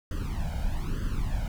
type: noise with flanger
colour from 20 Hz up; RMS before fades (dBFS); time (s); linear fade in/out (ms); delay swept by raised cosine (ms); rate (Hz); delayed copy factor
brown; -29; 0.11-1.48; 2; 0.63 to 1.34; 1.1; +0.9
effects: none